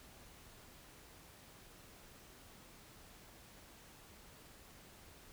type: silence
effects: pink hiss -59 dBFS RMS until 5.32 s